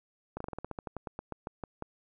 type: slowing click train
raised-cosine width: 1 ms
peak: -23 dBFS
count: 17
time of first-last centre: 0.37-1.824 s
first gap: 34 ms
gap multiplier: 1.12
effects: none